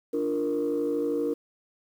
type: chord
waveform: sine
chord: Bb major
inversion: first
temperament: equal with one note detuned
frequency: 293.7 / 346.2 / 466.2 Hz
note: D4 / F4 / Bb4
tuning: 0 / -15 / 0 cents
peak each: -28 / -31 / -26 dBFS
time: 0.13-1.34 s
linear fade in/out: 10 ms
effects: tanh soft clip ceiling -19 dBFS + 9-bit